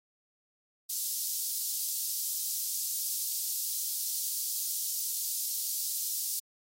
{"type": "high-pass noise", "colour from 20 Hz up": "white", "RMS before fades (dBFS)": -33, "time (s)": [0.89, 6.4], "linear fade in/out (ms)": 10, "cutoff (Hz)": 4600, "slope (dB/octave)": 24, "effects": ["AAC 48 kbps"]}